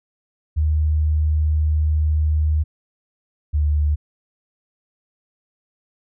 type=tone pair in turn; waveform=sine; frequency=76.8 / 74.48 Hz; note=D#2 / D2; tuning=-22 / +25 cents; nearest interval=minor second; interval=53 cents; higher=first; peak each=-15 dBFS; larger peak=neither; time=0.56-2.64 / 3.53-3.96 s; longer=first; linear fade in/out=20 ms; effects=none